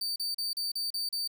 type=tone bursts; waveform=40% pulse; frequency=4602 Hz; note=D8; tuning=36 cents flat; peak=-29 dBFS; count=7; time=0.01-1.276 s; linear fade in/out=5 ms; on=150 ms; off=36 ms; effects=11-bit